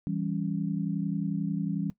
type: chord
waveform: sine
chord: C# diminished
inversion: first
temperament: equal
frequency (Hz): 164.81 / 196 / 277.2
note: E3 / G3 / C#4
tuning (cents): 0 / 0 / 0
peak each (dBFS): -31 / -31 / -34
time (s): 0.07-1.9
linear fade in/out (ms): 0
effects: noise-tail reverb RT60 0.1 s tail -17 dB re dry